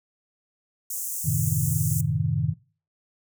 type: high-pass noise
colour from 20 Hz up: pink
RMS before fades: -31 dBFS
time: 0.9-2.01 s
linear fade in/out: 5 ms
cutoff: 6600 Hz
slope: 48 dB/octave
type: chord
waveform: sine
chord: F# diminished seventh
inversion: none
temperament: equal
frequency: 92.5 / 110 / 130.81 / 155.56 Hz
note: F#2 / A2 / C3 / Eb3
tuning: 0 / 0 / 0 / 0 cents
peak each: -30 / -28 / -27 / -25 dBFS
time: 1.24-2.54 s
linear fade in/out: 20 ms
effects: noise-tail reverb RT60 0.4 s tail -22 dB re dry